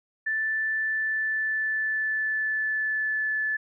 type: tone with pitch glide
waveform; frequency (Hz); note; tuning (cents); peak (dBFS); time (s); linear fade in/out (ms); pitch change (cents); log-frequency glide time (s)
sine; 1760 to 1735.8; A6 to A6; 0 to -24; -24; 0.26-3.57; 10; -24; 0.75-3.35
effects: none